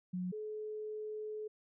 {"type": "tone pair in turn", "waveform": "sine", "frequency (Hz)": [181.4, 428.2], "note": ["F#3", "A4"], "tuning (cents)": [-34, -47], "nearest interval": "octave + minor third", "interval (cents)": 1487, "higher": "second", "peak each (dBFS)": [-35, -39], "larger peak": "first", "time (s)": [[0.13, 0.32], [0.32, 1.48]], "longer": "second", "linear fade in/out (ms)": 10, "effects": []}